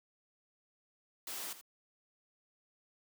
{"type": "noise with echo", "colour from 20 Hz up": "white", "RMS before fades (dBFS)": -42, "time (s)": [1.27, 1.53], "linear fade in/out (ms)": 2, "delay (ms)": 82, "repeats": 1, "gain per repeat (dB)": -12, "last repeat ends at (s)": 1.612, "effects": ["high-pass 200 Hz 12 dB/octave"]}